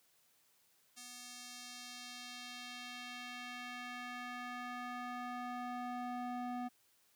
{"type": "tone with band-pass filter sweep", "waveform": "square", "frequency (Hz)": 246.2, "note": "B3", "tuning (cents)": -5, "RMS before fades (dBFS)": -45, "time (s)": [0.96, 6.69], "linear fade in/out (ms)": 20, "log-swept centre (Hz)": [7400, 600], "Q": 1.1, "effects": ["white hiss -72 dBFS RMS until 7.15 s", "high-pass 80 Hz 12 dB/octave"]}